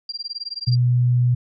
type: tone with tremolo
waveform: sine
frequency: 4751 Hz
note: D8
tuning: 19 cents sharp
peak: -24 dBFS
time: 0.09-0.76 s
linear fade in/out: 2 ms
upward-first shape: sine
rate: 19 Hz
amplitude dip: 100%
type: tone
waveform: sine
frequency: 123 Hz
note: B2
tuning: 7 cents flat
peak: -14 dBFS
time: 0.67-1.35 s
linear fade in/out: 10 ms
effects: none